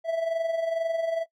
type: tone with amplitude modulation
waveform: triangle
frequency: 659.3 Hz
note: E5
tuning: in tune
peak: -20 dBFS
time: 0.04-1.26 s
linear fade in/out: 50 ms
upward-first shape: sine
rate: 22.2 Hz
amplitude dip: 55%
effects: noise-tail reverb RT60 0.1 s tail -24 dB re dry